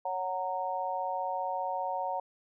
sine chord, F# major, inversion second, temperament just, 555 / 740 / 925 Hz, C#5 / F#5 / A#5, +2 / 0 / -14 cents, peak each -37 / -34 / -34 dBFS, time 0.05-2.2 s, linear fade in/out 5 ms, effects none

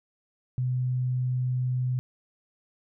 sine tone, 126.5 Hz, B2, 42 cents sharp, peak -24 dBFS, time 0.58-1.99 s, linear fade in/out 0 ms, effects none

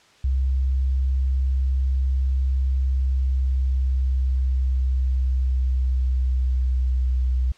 sine tone with pitch glide, 65.7 to 63.13 Hz, C2 to B1, +8 to +39 cents, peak -18 dBFS, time 0.24-7.52 s, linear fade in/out 5 ms, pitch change -69 cents, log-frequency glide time 2.66-7.31 s, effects white hiss -54 dBFS RMS until 7.57 s + low-pass 5000 Hz 12 dB/octave

